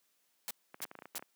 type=noise bursts; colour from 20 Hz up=white; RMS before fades=-39 dBFS; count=3; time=0.48-1.181 s; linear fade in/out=0 ms; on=27 ms; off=310 ms
type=clicks; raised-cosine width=0.5 ms; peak=-32 dBFS; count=11; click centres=0.744 / 0.804 / 0.852 / 0.914 / 0.953 / 0.989 / 1.022 / 1.056 / 1.149 / 1.194 / 1.225 s
effects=white hiss -75 dBFS RMS until 1.35 s + high-pass 200 Hz 12 dB/octave